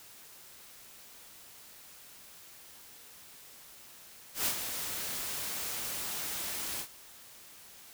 white noise with ADSR envelope, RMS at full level -29 dBFS, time 4.34-6.88 s, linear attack 120 ms, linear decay 75 ms, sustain -8 dB, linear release 84 ms, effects white hiss -53 dBFS RMS until 7.93 s

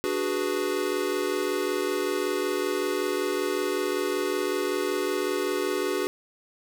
square chord, G# half-diminished seventh, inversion second, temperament equal, 293.7 / 370 / 415.3 / 493.9 Hz, D4 / F#4 / G#4 / B4, 0 / 0 / 0 / 0 cents, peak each -34 / -29 / -31 / -34 dBFS, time 0.04-6.07 s, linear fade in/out 0 ms, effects none

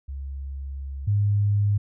sine tone pair in turn, 68.4 / 102.48 Hz, C#2 / G#2, -23 / -23 cents, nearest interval perfect fifth, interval 700 cents, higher second, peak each -30 / -18 dBFS, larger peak second, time 0.08-1.07 / 1.07-1.78 s, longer first, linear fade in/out 10 ms, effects none

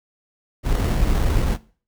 brown noise with sample-and-hold, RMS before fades -19 dBFS, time 0.63-1.58 s, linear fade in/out 50 ms, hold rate 2450 Hz, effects noise-tail reverb RT60 0.4 s tail -19 dB re dry

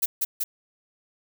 violet noise with echo, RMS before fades -22 dBFS, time 0.02-0.06 s, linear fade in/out 10 ms, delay 190 ms, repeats 2, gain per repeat -2 dB, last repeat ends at 0.44 s, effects none

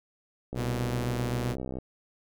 click train, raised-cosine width 2 ms, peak -22 dBFS, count 82, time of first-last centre 0.53-1.786 s, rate 64.5 Hz
sawtooth tone, 121.3 Hz, B2, 31 cents flat, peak -25 dBFS, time 0.55-1.56 s, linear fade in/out 50 ms
effects none

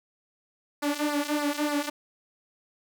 sawtooth tone with flanger, 293.7 Hz, D4, in tune, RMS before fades -28 dBFS, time 0.82-1.9 s, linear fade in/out 10 ms, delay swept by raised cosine 0.3 to 3.5 ms, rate 3.4 Hz, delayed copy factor -0.8, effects 9-bit

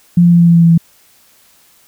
sine tone with pitch steps, 173.9 / 172.8 / 171.7 / 170.62 / 169.54 / 168.46 / 167.4 / 166.33 Hz, F3 / F3 / F3 / F3 / E3 / E3 / E3 / E3, -7 / -18 / -29 / -40 / +49 / +38 / +27 / +16 cents, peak -4 dBFS, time 0.17-0.778 s, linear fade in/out 5 ms, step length 76 ms, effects white hiss -49 dBFS RMS until 1.87 s

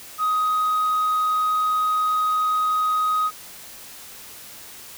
sine tone, 1255 Hz, D#6, 15 cents sharp, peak -16 dBFS, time 0.18-3.31 s, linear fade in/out 50 ms, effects tanh soft clip ceiling -17 dBFS + white hiss -41 dBFS RMS until 4.97 s

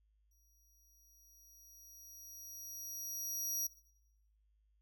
sawtooth tone with exponential growth, 5750 Hz, F8, 50 cents sharp, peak -31 dBFS, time 0.31-3.67 s, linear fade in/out 5 ms, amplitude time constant 730 ms, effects noise-tail reverb RT60 0.8 s tail -19 dB re dry + added 52 Hz sine -70 dBFS peak until 4.81 s

